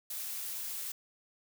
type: noise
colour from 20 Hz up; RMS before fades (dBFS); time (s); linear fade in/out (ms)
blue; -39; 0.1-0.92; 5
effects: none